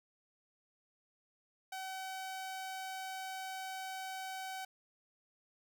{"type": "tone", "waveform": "sawtooth", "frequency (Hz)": 760, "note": "F#5", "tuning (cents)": 46, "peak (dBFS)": -37, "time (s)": [1.72, 4.65], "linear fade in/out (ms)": 5, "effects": []}